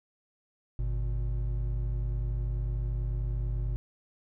triangle tone pair together, 50.12 / 119.2 Hz, G1 / A#2, +39 / +39 cents, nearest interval octave + minor third, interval 1500 cents, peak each -27 / -32 dBFS, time 0.79-3.76 s, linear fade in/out 0 ms, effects none

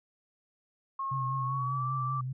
sine tone with pitch glide, 1083 to 1167.5 Hz, C#6 to D6, -41 to -11 cents, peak -31 dBFS, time 0.99-2.21 s, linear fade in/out 5 ms, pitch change +130 cents, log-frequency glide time 1.38-1.86 s
sine tone with vibrato, 130.81 Hz, C3, in tune, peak -32 dBFS, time 1.11-2.33 s, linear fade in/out 10 ms, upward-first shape triangle, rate 5.1 Hz, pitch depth 60 cents each way
effects none

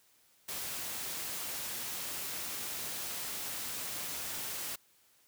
white noise, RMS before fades -39 dBFS, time 0.48-4.76 s, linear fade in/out 10 ms, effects white hiss -67 dBFS RMS until 5.27 s + high-pass 60 Hz 12 dB/octave

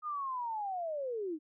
sine linear sweep, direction down, 1244.5 to 293 Hz, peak -34 dBFS, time 0.02-1.39 s, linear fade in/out 50 ms, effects none

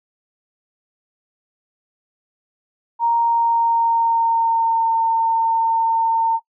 sine tone with pitch glide, 932.3 to 907.9 Hz, A#5 to A#5, 0 to -46 cents, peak -14 dBFS, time 2.99-6.4 s, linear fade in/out 50 ms, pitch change -46 cents, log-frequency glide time 3.17-4.95 s, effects noise-tail reverb RT60 0.1 s tail -21 dB re dry

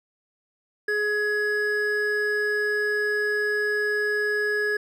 triangle tone pair together, 419.7 / 1678.8 Hz, G#4 / G#6, +18 / +18 cents, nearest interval 2 octaves, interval 2400 cents, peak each -24 / -22 dBFS, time 0.88-4.77 s, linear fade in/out 5 ms, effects none

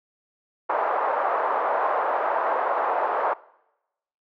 white band-pass noise, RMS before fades -24 dBFS, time 0.69-3.34 s, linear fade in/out 10 ms, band 530 to 1100 Hz, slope 24 dB/octave, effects noise-tail reverb RT60 0.9 s tail -22 dB re dry

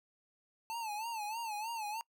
square tone with vibrato, 880 Hz, A5, in tune, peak -38 dBFS, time 0.7-2.01 s, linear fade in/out 0 ms, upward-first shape sine, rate 3.2 Hz, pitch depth 110 cents each way, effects noise-tail reverb RT60 0.1 s tail -24 dB re dry

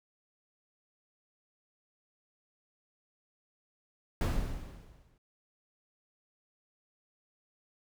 brown noise with exponential decay, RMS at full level -26 dBFS, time 4.21-5.18 s, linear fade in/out 2 ms, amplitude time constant 210 ms, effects none

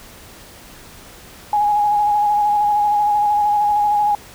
sine tone with vibrato, 830.6 Hz, G#5, in tune, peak -13 dBFS, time 1.53-4.15 s, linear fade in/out 2 ms, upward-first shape square, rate 13 Hz, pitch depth 19 cents each way, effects pink hiss -41 dBFS RMS until 4.34 s

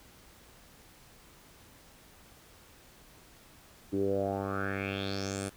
10% pulse tone with low-pass filter sweep, 98 Hz, G2, in tune, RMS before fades -33 dBFS, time 3.92-5.5 s, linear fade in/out 20 ms, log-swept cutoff 320 to 10000 Hz, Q 5.1, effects pink hiss -57 dBFS RMS until 5.56 s

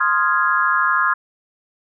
sine chord, F minor seventh, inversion second, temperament equal, 1046.5 / 1244.5 / 1396.9 / 1661.2 Hz, C6 / Eb6 / F6 / Ab6, 0 / 0 / 0 / 0 cents, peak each -20 dBFS, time 0-1.14 s, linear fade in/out 10 ms, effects none

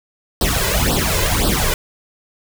pink noise with flanger, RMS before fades -17 dBFS, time 0.41-1.74 s, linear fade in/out 2 ms, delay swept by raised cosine 0.22 to 2.02 ms, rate 1.9 Hz, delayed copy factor +0.9, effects none

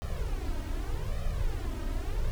brown noise with flanger, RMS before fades -31 dBFS, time 0.02-2.31 s, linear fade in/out 0 ms, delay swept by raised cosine 1.6 to 3.2 ms, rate 0.83 Hz, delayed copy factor +0.9, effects none

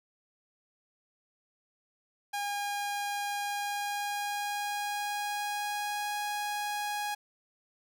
sawtooth tone with pitch glide, 814 to 828.2 Hz, G#5 to G#5, -35 to -5 cents, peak -28 dBFS, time 2.33-7.15 s, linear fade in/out 10 ms, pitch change +30 cents, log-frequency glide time 3.36-6.16 s, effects none

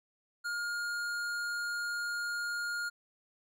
sine tone with tanh clipping, 1419 Hz, F6, 27 cents sharp, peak -35 dBFS, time 0.44-2.9 s, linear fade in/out 20 ms, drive 16 dB, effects none

